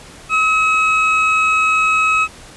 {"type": "tone pair together", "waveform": "triangle", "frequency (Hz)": [1281, 2562], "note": ["E6", "E7"], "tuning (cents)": [-50, -50], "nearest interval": "octave", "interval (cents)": 1200, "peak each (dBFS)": -13, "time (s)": [0.29, 2.28], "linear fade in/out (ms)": 50, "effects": ["pink hiss -39 dBFS RMS until 2.56 s", "resampled to 24000 Hz"]}